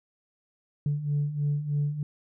sine beating tone pair, 143.6 / 146.8 Hz, D3 / D3, -39 / 0 cents, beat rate 3.2 Hz, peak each -30 / -25 dBFS, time 0.86-2.03 s, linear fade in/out 2 ms, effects tanh soft clip ceiling -20 dBFS

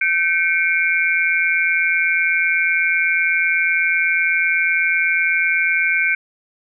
sine tone cluster, 1542 / 2186 / 2354 Hz, G6 / C#7 / D7, -29 / -25 / +3 cents, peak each -19 dBFS, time 0.01-6.15 s, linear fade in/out 5 ms, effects none

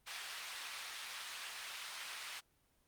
white band-pass noise, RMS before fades -45 dBFS, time 0.06-2.41 s, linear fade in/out 20 ms, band 1100 to 4400 Hz, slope 12 dB/octave, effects pink hiss -75 dBFS RMS until 2.87 s + Opus 32 kbps

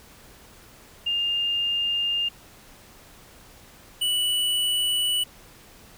sine / square tone pair in turn, 2811 / 2956 Hz, F7 / F#7, +11 / -2 cents, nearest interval minor second, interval 87 cents, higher second, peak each -22 dBFS, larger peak neither, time 1.06-2.29 / 4.01-5.24 s, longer neither, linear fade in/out 10 ms, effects pink hiss -50 dBFS RMS until 5.97 s

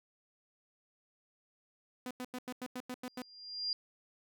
sawtooth tone bursts, 251 Hz, B3, 28 cents sharp, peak -35 dBFS, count 9, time 2.06-3.22 s, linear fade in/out 2 ms, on 48 ms, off 91 ms
sine tone with exponential growth, 4800 Hz, D8, 37 cents sharp, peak -30 dBFS, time 3.04-3.73 s, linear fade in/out 1 ms, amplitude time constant 150 ms
effects none

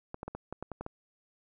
clicks, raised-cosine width 1 ms, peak -24 dBFS, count 9, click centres 0.144 / 0.231 / 0.28 / 0.35 / 0.526 / 0.626 / 0.717 / 0.81 / 0.864 s, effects none

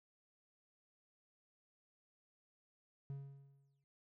triangle tone with exponential decay, 138.59 Hz, C#3, in tune, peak -39 dBFS, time 3.1-3.84 s, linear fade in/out 0 ms, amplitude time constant 160 ms, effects none

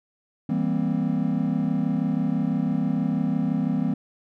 triangle chord, C dominant seventh, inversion first, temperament just, 163.52 / 196.22 / 235.5 / 261.6 Hz, E3 / G3 / Bb3 / C4, -14 / +2 / +18 / 0 cents, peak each -25 dBFS, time 0.49-3.94 s, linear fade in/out 5 ms, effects none

